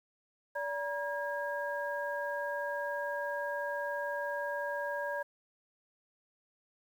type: tone cluster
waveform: sine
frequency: 577 / 951 / 1630 Hz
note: D5 / A#5 / G#6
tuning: -31 / +34 / -33 cents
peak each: -36 / -39 / -38 dBFS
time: 0.55-5.23 s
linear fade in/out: 10 ms
effects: 10-bit